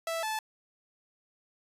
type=tone pair in turn; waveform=sawtooth; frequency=659.3 / 870.9 Hz; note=E5 / A5; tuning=0 / -18 cents; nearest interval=perfect fourth; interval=482 cents; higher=second; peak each=-27 dBFS; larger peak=neither; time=0.07-0.23 / 0.23-0.39 s; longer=neither; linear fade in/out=2 ms; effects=resampled to 32000 Hz